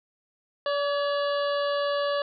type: harmonic tone with a mistuned harmonic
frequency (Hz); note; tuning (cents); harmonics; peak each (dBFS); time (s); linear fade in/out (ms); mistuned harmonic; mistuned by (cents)
573; D5; -43; 1 / 2 / 3 / 5 / 6 / 7 / 8; -25 / -31 / -35 / -39 / -41 / -42 / -43; 0.66-2.22; 2; 3; -24
effects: none